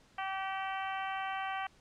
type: harmonic tone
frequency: 385.2 Hz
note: G4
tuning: 30 cents flat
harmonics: 2 / 3 / 4 / 5 / 6 / 7 / 8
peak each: -37 / -41 / -43 / -45 / -47 / -48 / -49 dBFS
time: 0.18-1.67 s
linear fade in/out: 5 ms
effects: pink hiss -64 dBFS RMS until 1.8 s + low-pass 7000 Hz 12 dB/octave